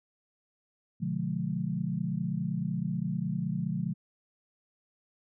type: chord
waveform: sine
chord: B diminished seventh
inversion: none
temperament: just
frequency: 123.47 / 148.16 / 177.8 / 213.4 Hz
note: B2 / D3 / F3 / Ab3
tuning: 0 / +16 / +31 / +47 cents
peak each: -38 / -34 / -32 / -36 dBFS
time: 1-3.94 s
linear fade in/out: 20 ms
effects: none